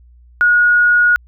sine tone, 1447 Hz, F#6, 39 cents flat, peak -8 dBFS, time 0.41-1.16 s, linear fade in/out 0 ms, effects added 60 Hz sine -42 dBFS peak until 1.27 s

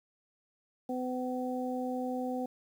harmonic tone, 252.8 Hz, B3, 41 cents sharp, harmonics 1 / 2 / 3, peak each -34 / -37 / -39 dBFS, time 0.89-2.46 s, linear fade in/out 5 ms, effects 10-bit

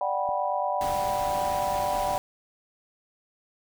sine chord, G major seventh, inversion second, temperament just, 588 / 735 / 784 / 980 Hz, D5 / F#5 / G5 / B5, +2 / -12 / 0 / -14 cents, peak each -30 dBFS, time 0.01-2.18 s, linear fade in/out 2 ms
click train, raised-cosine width 3 ms, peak -33 dBFS, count 4, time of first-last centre 0.29-2.108 s, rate 1.65 Hz
pink noise, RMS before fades -37 dBFS, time 0.81-2.18 s, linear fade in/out 0 ms
effects none

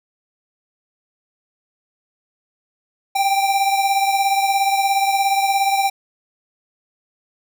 square beating tone pair, 784 / 801 Hz, G5 / G5, 0 / +37 cents, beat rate 17 Hz, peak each -17 / -23 dBFS, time 3.15-5.9 s, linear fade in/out 10 ms, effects none

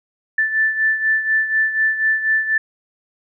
sine beating tone pair, 1760 / 1764.1 Hz, A6 / A6, 0 / +4 cents, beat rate 4.1 Hz, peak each -16 / -22 dBFS, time 0.38-2.58 s, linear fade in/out 5 ms, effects none

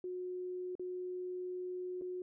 sine tone with dropouts, 363.6 Hz, F#4, 30 cents flat, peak -38 dBFS, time 0.04-2.22 s, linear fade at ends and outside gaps 2 ms, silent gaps 0.753-0.795 / 2.013-2.019 s, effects none

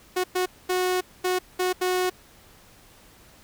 sawtooth tone bursts at uneven times, 366 Hz, F#4, 19 cents flat, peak -18 dBFS, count 6, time 0.16-0.24 / 0.35-0.46 / 0.69-1.01 / 1.24-1.39 / 1.59-1.73 / 1.81-2.1 s, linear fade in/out 10 ms, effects pink hiss -53 dBFS RMS until 3.43 s

